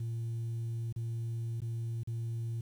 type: tone with dropouts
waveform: sine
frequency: 115.3 Hz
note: A#2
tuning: 19 cents flat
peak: -31 dBFS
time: 0-2.61 s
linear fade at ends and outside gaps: 5 ms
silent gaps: 0.926-0.961 / 1.605-1.618 / 2.034-2.073 s
effects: tanh soft clip ceiling -32 dBFS + 10-bit